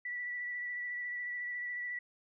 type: tone with vibrato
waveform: sine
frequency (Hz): 1957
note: B6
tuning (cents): -16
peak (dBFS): -36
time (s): 0.05-1.99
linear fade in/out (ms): 5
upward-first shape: sine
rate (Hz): 14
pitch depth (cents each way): 17
effects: none

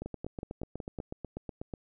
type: two click trains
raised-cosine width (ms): 2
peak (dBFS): -24 / -24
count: 6 / 15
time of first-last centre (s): 0.06-0.988 / 0.02-1.738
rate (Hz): 5.39 / 8.15
effects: none

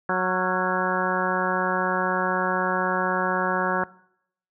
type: harmonic tone with a mistuned harmonic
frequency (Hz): 184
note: F#3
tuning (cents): -9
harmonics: 1 / 2 / 3 / 4 / 5 / 6 / 7 / 8 / 9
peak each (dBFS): -30 / -30 / -30 / -30 / -30 / -30 / -30 / -30 / -30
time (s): 0.09-3.84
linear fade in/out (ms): 2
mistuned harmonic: 7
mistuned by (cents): +84
effects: noise-tail reverb RT60 0.7 s tail -21 dB re dry

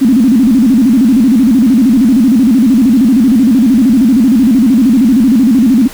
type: tone with vibrato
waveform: sine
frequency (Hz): 243.7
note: B3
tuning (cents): -23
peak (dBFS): -4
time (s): 0.01-5.88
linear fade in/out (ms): 10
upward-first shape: square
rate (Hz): 13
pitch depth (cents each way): 170
effects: pink hiss -29 dBFS RMS until 5.93 s

